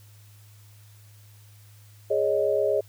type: chord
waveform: sine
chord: Ab suspended fourth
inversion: none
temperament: equal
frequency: 415.3 / 554.4 / 622.3 Hz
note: Ab4 / Db5 / Eb5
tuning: 0 / 0 / 0 cents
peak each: -25 dBFS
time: 2.1-2.81 s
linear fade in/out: 10 ms
effects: added 104 Hz sine -49 dBFS peak until 2.88 s + white hiss -58 dBFS RMS until 2.88 s